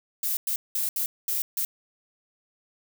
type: noise bursts at uneven times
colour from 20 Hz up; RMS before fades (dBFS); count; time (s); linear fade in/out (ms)
violet; -27; 6; 0.23-0.37 / 0.47-0.56 / 0.75-0.89 / 0.96-1.06 / 1.28-1.42 / 1.57-1.65; 2
effects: none